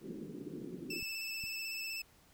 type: band-pass noise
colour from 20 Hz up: white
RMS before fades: -45 dBFS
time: 0-1.02 s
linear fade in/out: 50 ms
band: 150 to 400 Hz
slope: 48 dB/octave
type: tone with vibrato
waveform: 25% pulse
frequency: 2637 Hz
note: E7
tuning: in tune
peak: -35 dBFS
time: 0.9-2.02 s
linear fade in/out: 5 ms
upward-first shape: square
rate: 16 Hz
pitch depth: 18 cents each way
type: clicks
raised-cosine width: 5 ms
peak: -38 dBFS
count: 2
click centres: 1.027 / 1.439 s
effects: pink hiss -65 dBFS RMS until 2.33 s